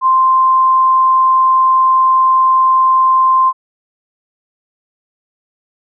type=tone; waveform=sine; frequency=1045 Hz; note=C6; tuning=2 cents flat; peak=-7 dBFS; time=0.01-3.53 s; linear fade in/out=50 ms; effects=none